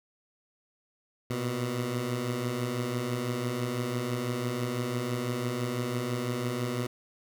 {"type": "beating tone pair", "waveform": "15% pulse", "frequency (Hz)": [117.9, 123.9], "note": ["A#2", "B2"], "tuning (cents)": [20, 6], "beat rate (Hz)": 6, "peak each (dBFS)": [-30, -24], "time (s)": [1.3, 6.87], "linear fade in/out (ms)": 5, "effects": []}